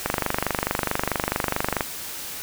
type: click train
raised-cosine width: 0.5 ms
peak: -6 dBFS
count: 44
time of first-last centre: 0.06-1.808 s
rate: 24.6 Hz
effects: white hiss -34 dBFS RMS until 2.42 s